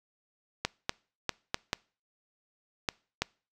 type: clicks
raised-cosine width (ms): 0.2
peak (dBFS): -10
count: 7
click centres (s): 0.65 / 0.894 / 1.293 / 1.544 / 1.731 / 2.888 / 3.22
effects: noise-tail reverb RT60 0.4 s tail -25 dB re dry